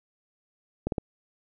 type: clicks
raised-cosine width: 2 ms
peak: -14 dBFS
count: 3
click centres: 0.87 / 0.922 / 0.982 s
effects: none